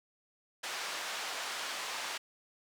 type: band-pass noise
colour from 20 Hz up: pink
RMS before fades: -39 dBFS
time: 0.63-2.18 s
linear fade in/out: 10 ms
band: 890 to 6600 Hz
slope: 12 dB/octave
effects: none